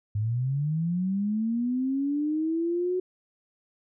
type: linear sweep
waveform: sine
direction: up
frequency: 101.3 to 370 Hz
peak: -24 dBFS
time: 0.15-3 s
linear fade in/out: 5 ms
effects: none